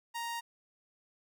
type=tone; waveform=sawtooth; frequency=934 Hz; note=A#5; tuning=3 cents sharp; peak=-32 dBFS; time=0.14-0.41 s; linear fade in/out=20 ms; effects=none